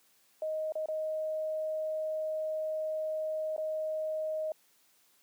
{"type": "tone with dropouts", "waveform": "sine", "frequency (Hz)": 625, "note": "D#5", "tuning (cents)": 8, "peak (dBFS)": -31, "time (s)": [0.42, 4.52], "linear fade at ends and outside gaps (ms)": 2, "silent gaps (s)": [[0.722, 0.754], [0.859, 0.885], [3.564, 3.579]], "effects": ["white hiss -67 dBFS RMS until 5.22 s", "high-pass 150 Hz 12 dB/octave"]}